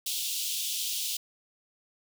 pink high-pass noise, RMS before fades -32 dBFS, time 0.06-1.17 s, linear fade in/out 5 ms, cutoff 2900 Hz, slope 48 dB/octave, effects none

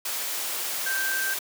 sine tone in noise, 1568 Hz, G6, in tune, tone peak -26 dBFS, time 0.86-1.34 s, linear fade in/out 5 ms, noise white, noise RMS -30 dBFS, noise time 0.05-1.39 s, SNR +1 dB, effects high-pass 400 Hz 12 dB/octave

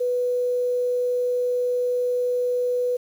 sine tone, 493.9 Hz, B4, in tune, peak -20 dBFS, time 0-2.97 s, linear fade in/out 10 ms, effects 8-bit

